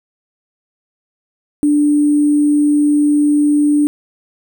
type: tone with sample-and-hold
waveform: sine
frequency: 294.3 Hz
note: D4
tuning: 4 cents sharp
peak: -9 dBFS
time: 1.63-3.87 s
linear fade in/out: 0 ms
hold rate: 8820 Hz
effects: none